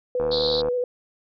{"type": "tone with vibrato", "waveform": "sine", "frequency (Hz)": 493.9, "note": "B4", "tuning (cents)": 0, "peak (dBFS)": -21, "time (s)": [0.15, 0.84], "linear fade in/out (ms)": 2, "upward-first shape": "square", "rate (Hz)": 12, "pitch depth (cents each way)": 16}
{"type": "click train", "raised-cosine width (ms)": 1, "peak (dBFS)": -17, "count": 38, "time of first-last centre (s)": [0.2, 0.685], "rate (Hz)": 76.3}
{"type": "band-pass noise", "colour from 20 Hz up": "white", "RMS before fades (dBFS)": -27, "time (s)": [0.31, 0.62], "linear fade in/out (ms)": 10, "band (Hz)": [3700, 4500], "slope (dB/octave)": 96}
{"effects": []}